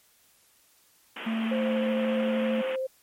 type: band-pass noise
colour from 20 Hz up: white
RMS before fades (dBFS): -38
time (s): 1.16-2.76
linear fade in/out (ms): 5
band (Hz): 200 to 3200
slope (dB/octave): 96
type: tone with pitch glide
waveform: triangle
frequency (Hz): 223.9 to 222.5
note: A3 to A3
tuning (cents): +30 to +20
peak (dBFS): -24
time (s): 1.26-2.62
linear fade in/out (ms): 10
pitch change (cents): -10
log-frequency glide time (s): 1.53-1.64
type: tone with vibrato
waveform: sine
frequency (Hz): 523.3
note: C5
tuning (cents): 0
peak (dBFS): -27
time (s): 1.51-2.87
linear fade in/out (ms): 10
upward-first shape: sine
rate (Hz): 13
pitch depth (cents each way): 14
effects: white hiss -62 dBFS RMS until 3.02 s + MP3 64 kbps